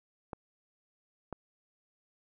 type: clicks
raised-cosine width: 1 ms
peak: -24 dBFS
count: 2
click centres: 0.332 / 1.327 s
effects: none